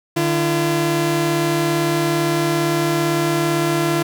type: tone pair together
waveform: sawtooth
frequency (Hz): 150.9 / 339.5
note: D3 / F4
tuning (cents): +47 / -49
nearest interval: octave + major second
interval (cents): 1404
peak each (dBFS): -17 / -14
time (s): 0.16-4.03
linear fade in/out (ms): 10
effects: none